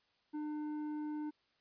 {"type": "tone with tanh clipping", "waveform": "sine", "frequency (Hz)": 301.4, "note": "D4", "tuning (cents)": 45, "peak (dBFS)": -39, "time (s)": [0.33, 1.31], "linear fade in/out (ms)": 20, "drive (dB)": 8, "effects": ["white hiss -75 dBFS RMS until 1.6 s", "resampled to 11025 Hz"]}